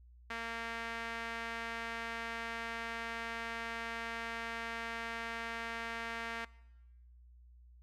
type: tone with band-pass filter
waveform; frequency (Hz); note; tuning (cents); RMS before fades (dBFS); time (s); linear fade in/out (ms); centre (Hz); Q
sawtooth; 229.9; A#3; -24; -41; 0.3-6.45; 5; 1800; 1.5
effects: noise-tail reverb RT60 1.0 s tail -21 dB re dry + added 60 Hz sine -56 dBFS peak until 7.82 s